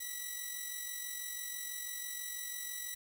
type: tone with amplitude modulation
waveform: 5% pulse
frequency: 1951 Hz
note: B6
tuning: 22 cents flat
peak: -27 dBFS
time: 0-2.95 s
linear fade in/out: 10 ms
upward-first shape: sine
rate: 46.1 Hz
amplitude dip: 45%
effects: 9-bit